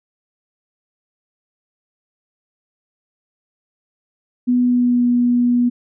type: tone with pitch glide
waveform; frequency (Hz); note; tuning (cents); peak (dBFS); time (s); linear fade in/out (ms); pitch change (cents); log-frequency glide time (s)
sine; 246.9 to 243.1; B3 to B3; 0 to -27; -12; 4.47-5.7; 20; -27; 4.61-5.06
effects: none